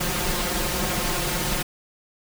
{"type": "noise with comb filter", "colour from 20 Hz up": "pink", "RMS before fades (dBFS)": -25, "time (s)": [0, 1.63], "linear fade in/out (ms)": 10, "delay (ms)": 5.6, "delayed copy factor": 1, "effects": []}